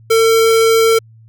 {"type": "tone", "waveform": "square", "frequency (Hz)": 451.2, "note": "A4", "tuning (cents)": 44, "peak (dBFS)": -9, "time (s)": [0.1, 0.99], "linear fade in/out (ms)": 10, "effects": ["added 112 Hz sine -40 dBFS peak until 1.28 s"]}